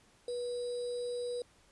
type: tone with sample-and-hold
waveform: sine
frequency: 486.5 Hz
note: B4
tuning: 26 cents flat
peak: -34 dBFS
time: 0.28-1.42 s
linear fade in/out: 2 ms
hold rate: 4410 Hz
effects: pink hiss -65 dBFS RMS until 1.71 s + resampled to 24000 Hz